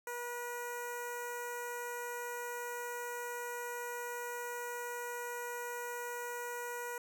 10% pulse tone with notch filter, 482.6 Hz, B4, 40 cents flat, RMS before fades -41 dBFS, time 0.07-6.98 s, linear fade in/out 2 ms, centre 3400 Hz, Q 0.67, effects none

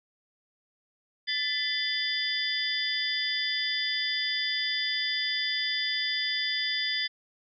sine tone cluster, 1751 / 2016 / 3076 / 3499 / 4873 Hz, A6 / B6 / G7 / A7 / D#8, -9 / +35 / -33 / -10 / -37 cents, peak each -35 / -33 / -38 / -31 / -32 dBFS, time 1.27-7.08 s, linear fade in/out 20 ms, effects none

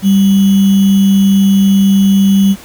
sine tone with sample-and-hold, 196 Hz, G3, in tune, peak -5 dBFS, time 0.02-2.56 s, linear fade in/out 50 ms, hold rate 3150 Hz, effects pink hiss -35 dBFS RMS until 2.64 s

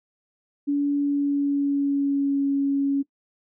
sine tone with pitch glide, 285.7 to 278.2 Hz, D4 to C#4, -48 to +6 cents, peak -19 dBFS, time 0.67-3.03 s, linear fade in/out 20 ms, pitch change -46 cents, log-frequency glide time 0.96-2.46 s, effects noise-tail reverb RT60 0.1 s tail -19 dB re dry

